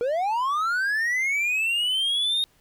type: linear sweep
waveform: triangle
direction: up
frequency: 459.6 to 3729 Hz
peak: -20 dBFS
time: 0.01-2.44 s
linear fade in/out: 0 ms
effects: pink hiss -62 dBFS RMS until 2.6 s

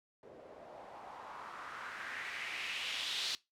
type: noise with low-pass filter sweep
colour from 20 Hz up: blue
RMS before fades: -43 dBFS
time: 0.23-3.35 s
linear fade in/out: 0 ms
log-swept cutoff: 470 to 4100 Hz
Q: 2.8
effects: noise-tail reverb RT60 0.2 s tail -20 dB re dry

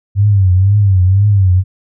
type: tone with vibrato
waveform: sine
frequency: 97.2 Hz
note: G2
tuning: 14 cents flat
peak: -6 dBFS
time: 0.15-1.64 s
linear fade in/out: 50 ms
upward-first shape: triangle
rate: 2 Hz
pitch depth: 140 cents each way
effects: none

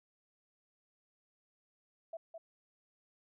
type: tone with echo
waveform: sine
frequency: 659.3 Hz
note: E5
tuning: in tune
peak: -40 dBFS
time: 2.13-2.17 s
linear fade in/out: 5 ms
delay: 210 ms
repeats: 1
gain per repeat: -5 dB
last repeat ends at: 2.38 s
effects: none

